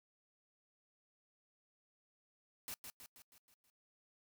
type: noise with echo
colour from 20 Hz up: white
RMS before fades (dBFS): -45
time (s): 2.68-2.74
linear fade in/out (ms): 0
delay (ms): 160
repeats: 6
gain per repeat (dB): -5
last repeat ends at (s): 3.7
effects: noise-tail reverb RT60 0.1 s tail -25 dB re dry